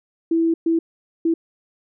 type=tone bursts at uneven times; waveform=sine; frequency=329.9 Hz; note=E4; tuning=1 cent sharp; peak=-15 dBFS; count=3; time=0.31-0.54 / 0.66-0.79 / 1.25-1.34 s; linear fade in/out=5 ms; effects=none